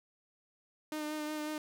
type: tone with vibrato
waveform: sawtooth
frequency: 304.2 Hz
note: D#4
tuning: 39 cents flat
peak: -32 dBFS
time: 0.92-1.58 s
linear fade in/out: 2 ms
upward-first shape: sine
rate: 5.5 Hz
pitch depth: 20 cents each way
effects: none